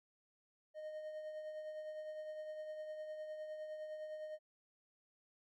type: tone with tremolo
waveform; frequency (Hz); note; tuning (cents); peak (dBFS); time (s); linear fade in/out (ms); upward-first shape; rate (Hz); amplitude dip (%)
triangle; 617; D#5; -15; -40; 0.74-4.39; 50; triangle; 9.8; 45
effects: none